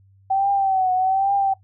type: tone with vibrato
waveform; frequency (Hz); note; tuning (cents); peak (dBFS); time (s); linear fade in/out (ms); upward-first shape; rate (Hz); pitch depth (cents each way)
sine; 767; G5; -38; -16; 0.3-1.54; 10; triangle; 1.2; 76
effects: noise-tail reverb RT60 0.1 s tail -17 dB re dry + added 97 Hz sine -51 dBFS peak until 1.63 s